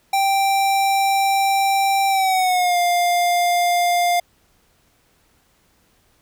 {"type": "tone with pitch glide", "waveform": "square", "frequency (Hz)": [784, 702.5], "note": ["G5", "F5"], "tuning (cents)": [0, 10], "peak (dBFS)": -16, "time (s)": [0.13, 4.2], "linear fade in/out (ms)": 5, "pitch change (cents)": -190, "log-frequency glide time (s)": [2.08, 2.78], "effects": ["pink hiss -60 dBFS RMS until 6.21 s"]}